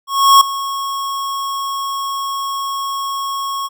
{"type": "tone with ADSR envelope", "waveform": "square", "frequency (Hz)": 1098, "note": "C#6", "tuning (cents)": -17, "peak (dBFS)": -4, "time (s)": [0.07, 3.69], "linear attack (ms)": 340, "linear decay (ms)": 4, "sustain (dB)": -16, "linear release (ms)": 34, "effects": []}